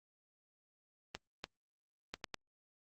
clicks, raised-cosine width 0.2 ms, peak -22 dBFS, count 5, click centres 1.15 / 1.441 / 2.14 / 2.242 / 2.343 s, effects Opus 32 kbps

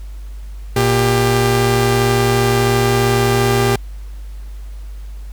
sawtooth tone pair together, 118.03 / 397 Hz, A#2 / G4, +22 / +22 cents, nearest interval octave + major sixth, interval 2100 cents, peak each -11 dBFS, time 0.76-3.76 s, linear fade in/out 5 ms, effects added 50 Hz sine -27 dBFS peak until 5.32 s + pink hiss -49 dBFS RMS until 5.32 s

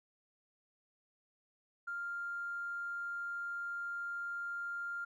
triangle tone with tanh clipping, 1396.9 Hz, F6, in tune, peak -37 dBFS, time 1.87-5.05 s, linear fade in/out 10 ms, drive 2 dB, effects none

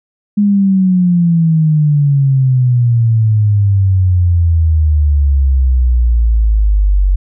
sine exponential sweep, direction down, 207.7 to 46.36 Hz, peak -7 dBFS, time 0.37-7.16 s, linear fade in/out 10 ms, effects none

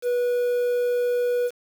triangle tone with quantisation, 488.1 Hz, B4, 20 cents flat, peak -18 dBFS, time 0.02-1.51 s, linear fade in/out 50 ms, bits 7, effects none

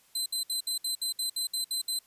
25% pulse tone bursts, 4058 Hz, B7, 46 cents sharp, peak -24 dBFS, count 11, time 0.15-1.99 s, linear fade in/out 5 ms, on 110 ms, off 63 ms, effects white hiss -63 dBFS RMS until 2.06 s + resampled to 32000 Hz

